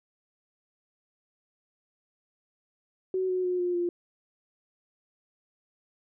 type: tone with pitch steps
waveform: sine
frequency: 374.2 / 367.8 / 361.5 / 355.2 / 349.1 Hz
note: F#4 / F#4 / F#4 / F4 / F4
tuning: +20 / -10 / -40 / +29 / -1 cents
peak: -25 dBFS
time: 3.14-3.89 s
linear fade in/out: 2 ms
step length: 150 ms
effects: none